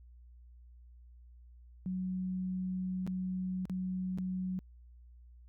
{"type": "tone with dropouts", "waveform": "sine", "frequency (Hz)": 185, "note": "F#3", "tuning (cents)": 0, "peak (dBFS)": -33, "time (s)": [1.86, 4.59], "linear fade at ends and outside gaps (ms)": 0, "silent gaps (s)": [[3.066, 3.075], [3.654, 3.697], [4.176, 4.185]], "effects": ["added 60 Hz sine -53 dBFS peak until 5.48 s"]}